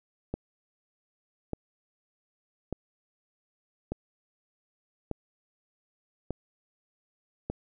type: click train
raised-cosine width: 2 ms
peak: -18 dBFS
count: 7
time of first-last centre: 0.34-7.5 s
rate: 0.838 Hz
effects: none